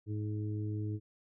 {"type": "harmonic tone", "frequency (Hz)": 105.8, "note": "G#2", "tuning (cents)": 33, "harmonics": [1, 2, 3, 4], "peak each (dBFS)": [-34, -48, -41, -48], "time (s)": [0.06, 1], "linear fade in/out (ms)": 50, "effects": []}